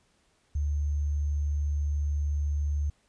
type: tone with sample-and-hold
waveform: sine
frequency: 73.1 Hz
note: D2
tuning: 7 cents flat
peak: -25 dBFS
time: 0.55-2.9 s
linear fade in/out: 5 ms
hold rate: 6300 Hz
effects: pink hiss -68 dBFS RMS until 3.08 s + resampled to 22050 Hz